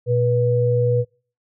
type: tone pair together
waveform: sine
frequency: 120 / 487.3 Hz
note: B2 / B4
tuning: -49 / -23 cents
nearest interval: 2 octaves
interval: 2426 cents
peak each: -18 dBFS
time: 0.06-1.05 s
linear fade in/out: 50 ms
effects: noise-tail reverb RT60 0.4 s tail -26 dB re dry